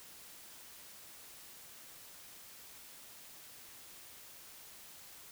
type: silence
effects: white hiss -54 dBFS RMS until 5.31 s